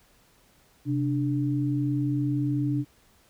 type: tone pair together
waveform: sine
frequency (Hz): 130.83 / 293.7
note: C3 / D4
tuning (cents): 0 / 0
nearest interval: octave + major second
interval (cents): 1400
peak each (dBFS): -26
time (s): 0.85-2.85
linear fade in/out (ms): 50
effects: pink hiss -61 dBFS RMS until 3.29 s